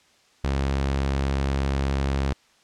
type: tone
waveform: sawtooth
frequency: 68.3 Hz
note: C#2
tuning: 25 cents flat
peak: -18 dBFS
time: 0.44-2.33 s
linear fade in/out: 0 ms
effects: white hiss -59 dBFS RMS until 2.63 s + low-pass 6000 Hz 12 dB/octave